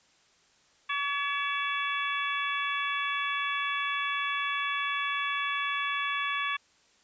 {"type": "harmonic tone with a mistuned harmonic", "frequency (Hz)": 568, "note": "C#5", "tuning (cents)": 42, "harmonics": [2, 3, 4, 5, 6], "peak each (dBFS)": [-32, -34, -35, -36, -37], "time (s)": [0.89, 6.57], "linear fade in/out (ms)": 10, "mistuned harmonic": 5, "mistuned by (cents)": -100, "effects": ["white hiss -64 dBFS RMS until 7.03 s", "resampled to 16000 Hz"]}